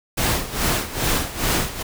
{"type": "noise with tremolo", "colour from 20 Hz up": "pink", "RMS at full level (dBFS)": -19, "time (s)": [0.17, 1.83], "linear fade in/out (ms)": 10, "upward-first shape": "sine", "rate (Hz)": 2.4, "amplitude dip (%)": 80, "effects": []}